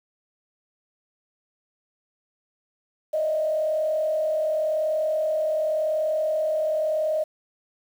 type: tone with frequency modulation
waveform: sine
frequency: 622.3 Hz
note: D#5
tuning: in tune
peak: -21 dBFS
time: 3.13-7.24 s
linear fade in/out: 10 ms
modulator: 40.9 Hz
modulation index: 0.55
effects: 8-bit